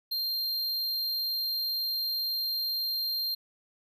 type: tone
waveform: square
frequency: 4186 Hz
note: C8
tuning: in tune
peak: -29 dBFS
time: 0.11-3.35 s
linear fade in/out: 10 ms
effects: none